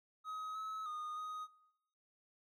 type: tone with pitch steps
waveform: triangle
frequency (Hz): 1267 / 1289 / 1230 / 1250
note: D#6 / E6 / D#6 / D#6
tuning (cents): +31 / -39 / -20 / +8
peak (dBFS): -39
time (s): 0.24-1.48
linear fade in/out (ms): 50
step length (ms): 310
effects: noise-tail reverb RT60 0.8 s tail -19 dB re dry